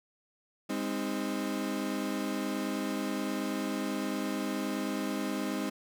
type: chord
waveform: 35% pulse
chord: Ab major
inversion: none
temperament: equal with one note detuned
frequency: 203 / 261.6 / 311.1 Hz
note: Ab3 / C4 / Eb4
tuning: -39 / 0 / 0 cents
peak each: -34 dBFS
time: 0.69-5.7 s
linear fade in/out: 10 ms
effects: none